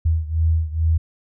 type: beating tone pair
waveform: sine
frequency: 80 / 82.3 Hz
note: D#2 / E2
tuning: +49 / -2 cents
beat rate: 2.3 Hz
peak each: -18 / -21 dBFS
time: 0.05-0.98 s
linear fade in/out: 10 ms
effects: none